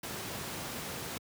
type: noise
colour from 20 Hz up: pink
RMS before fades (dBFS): -39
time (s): 0.03-1.18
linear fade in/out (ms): 5
effects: high-pass 100 Hz 12 dB/octave